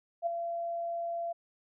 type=tone with ADSR envelope; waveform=sine; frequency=681 Hz; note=F5; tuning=44 cents flat; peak=-25 dBFS; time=0.22-1.33 s; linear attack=46 ms; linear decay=9 ms; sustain=-7 dB; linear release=13 ms; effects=none